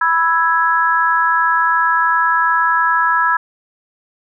sine chord, E major, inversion second, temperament equal, 987.8 / 1318.5 / 1661.2 Hz, B5 / E6 / G#6, 0 / 0 / 0 cents, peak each -16 dBFS, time 0.01-3.37 s, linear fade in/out 5 ms, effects none

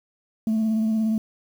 sine tone with vibrato, 220 Hz, A3, in tune, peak -17 dBFS, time 0.47-1.18 s, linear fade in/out 2 ms, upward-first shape sine, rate 17 Hz, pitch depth 26 cents each way, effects tanh soft clip ceiling -18 dBFS + 8-bit

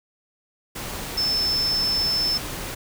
sine tone in noise, 5274 Hz, E8, in tune, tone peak -20 dBFS, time 1.17-2.38 s, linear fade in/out 10 ms, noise pink, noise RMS -32 dBFS, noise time 0.75-2.75 s, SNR +9 dB, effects none

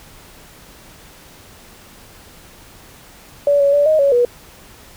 sine tone with pitch steps, 573 / 562 / 578 / 624 / 559 / 484.4 Hz, D5 / C#5 / D5 / D#5 / C#5 / B4, -43 / +24 / -28 / +5 / +14 / -34 cents, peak -10 dBFS, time 3.47-4.25 s, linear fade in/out 2 ms, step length 130 ms, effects pink hiss -43 dBFS RMS until 4.96 s

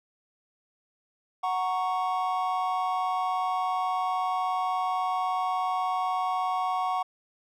triangle chord, F# major, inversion none, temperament equal, 740 / 932.3 / 1108.7 Hz, F#5 / A#5 / C#6, 0 / 0 / 0 cents, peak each -26 / -32 / -28 dBFS, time 1.43-7.03 s, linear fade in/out 10 ms, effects none

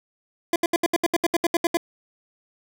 25% pulse tone bursts, 340 Hz, F4, 46 cents flat, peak -14 dBFS, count 13, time 0.53-1.771 s, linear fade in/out 2 ms, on 29 ms, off 72 ms, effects none

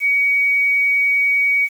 sine tone with quantisation, 2255 Hz, C#7, 29 cents sharp, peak -13 dBFS, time 0-1.69 s, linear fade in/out 50 ms, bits 7, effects none

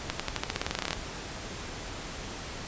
accelerating click train, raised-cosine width 0.2 ms, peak -11 dBFS, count 17, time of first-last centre 0.1-0.931 s, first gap 96 ms, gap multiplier 0.91, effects pink hiss -39 dBFS RMS until 2.67 s + resampled to 16000 Hz

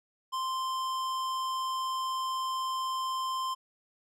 sine tone with hard clipping, 1044 Hz, C6, 4 cents flat, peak -32 dBFS, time 0.32-3.55 s, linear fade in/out 20 ms, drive 15 dB, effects none

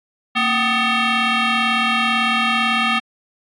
sine tone with frequency modulation, 728 Hz, F#5, 28 cents flat, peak -13 dBFS, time 0.35-3 s, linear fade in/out 20 ms, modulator 498 Hz, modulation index 5.3, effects tanh soft clip ceiling -13 dBFS + AAC 64 kbps

